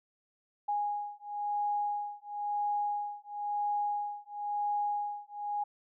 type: beating tone pair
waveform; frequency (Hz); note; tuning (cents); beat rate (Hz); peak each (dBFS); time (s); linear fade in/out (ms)
sine; 825 / 825.98; G#5 / G#5; -12 / -10; 0.98; -34 / -34; 0.68-5.64; 10
effects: none